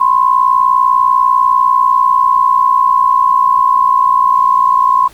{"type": "tone pair together", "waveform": "sine", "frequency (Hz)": [1011, 1071.1], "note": ["B5", "C6"], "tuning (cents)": [40, 40], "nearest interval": "minor second", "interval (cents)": 100, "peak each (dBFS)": -10, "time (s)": [0, 5.08], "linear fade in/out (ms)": 10, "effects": ["pink hiss -42 dBFS RMS until 5.13 s", "Opus 32 kbps"]}